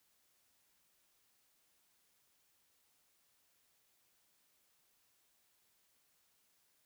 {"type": "silence", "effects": ["white hiss -75 dBFS RMS until 6.85 s"]}